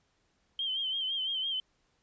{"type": "tone with vibrato", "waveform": "sine", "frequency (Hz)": 3136, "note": "G7", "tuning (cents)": 0, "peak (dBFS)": -30, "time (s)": [0.59, 1.6], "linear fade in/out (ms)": 2, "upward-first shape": "sine", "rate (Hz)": 5.9, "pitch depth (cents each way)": 61, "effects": ["pink hiss -73 dBFS RMS until 2.02 s", "resampled to 16000 Hz"]}